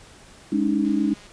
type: chord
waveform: sine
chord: Ab suspended fourth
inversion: none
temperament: equal with one note detuned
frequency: 207.7 / 282.8 / 311.1 Hz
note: Ab3 / Db4 / Eb4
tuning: 0 / +35 / 0 cents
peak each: -23 dBFS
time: 0.52-1.14 s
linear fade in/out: 5 ms
type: click train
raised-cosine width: 0.2 ms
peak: -33 dBFS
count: 87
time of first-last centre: 0.85-1.267 s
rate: 206 Hz
effects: pink hiss -48 dBFS RMS until 1.32 s + resampled to 22050 Hz